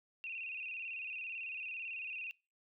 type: tone with vibrato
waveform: sine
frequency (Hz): 2617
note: E7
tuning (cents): -13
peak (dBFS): -40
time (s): 0.24-2.31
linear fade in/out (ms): 0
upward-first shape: square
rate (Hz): 18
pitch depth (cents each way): 71
effects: noise-tail reverb RT60 0.3 s tail -24 dB re dry